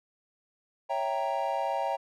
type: chord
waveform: triangle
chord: C# diminished seventh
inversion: none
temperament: equal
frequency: 554.4 / 659.3 / 784 / 932.3 Hz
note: C#5 / E5 / G5 / Bb5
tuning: 0 / 0 / 0 / 0 cents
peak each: -32 / -32 / -30 / -31 dBFS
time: 0.89-1.97 s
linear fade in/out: 20 ms
effects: none